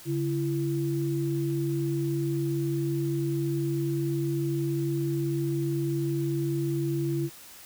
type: tone pair together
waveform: sine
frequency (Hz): 141.3 / 336.1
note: C#3 / E4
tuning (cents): +34 / +34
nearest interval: octave + minor third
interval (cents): 1500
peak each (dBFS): -28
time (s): 0.05-7.3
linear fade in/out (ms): 50
effects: white hiss -48 dBFS RMS until 7.65 s